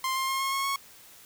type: tone with pitch steps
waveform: sawtooth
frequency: 1049 / 1059.4 / 1069.8 / 1080.4 / 1091 / 1101.8 Hz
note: C6 / C6 / C6 / C#6 / C#6 / C#6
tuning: +4 / +21 / +38 / -45 / -28 / -11 cents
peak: -23 dBFS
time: 0.04-0.76 s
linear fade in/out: 2 ms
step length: 120 ms
effects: white hiss -52 dBFS RMS until 1.25 s